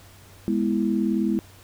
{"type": "chord", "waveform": "sine", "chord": "E major", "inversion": "first", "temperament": "equal", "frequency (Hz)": [207.7, 246.9, 329.6], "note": ["G#3", "B3", "E4"], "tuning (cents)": [0, 0, 0], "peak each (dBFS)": [-23, -26, -25], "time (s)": [0.48, 1.39], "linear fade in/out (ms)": 0, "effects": ["added 96 Hz sine -49 dBFS peak until 1.63 s", "pink hiss -51 dBFS RMS until 1.63 s"]}